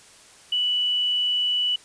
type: tone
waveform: sine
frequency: 2960 Hz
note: F#7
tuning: in tune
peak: -20 dBFS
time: 0.52-1.76 s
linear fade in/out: 5 ms
effects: white hiss -50 dBFS RMS until 1.84 s + resampled to 22050 Hz